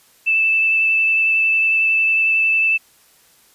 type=tone with vibrato; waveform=sine; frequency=2640 Hz; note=E7; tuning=2 cents sharp; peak=-13 dBFS; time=0.26-2.78 s; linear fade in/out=20 ms; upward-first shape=sine; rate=11 Hz; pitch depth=10 cents each way; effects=white hiss -53 dBFS RMS until 3.54 s + resampled to 32000 Hz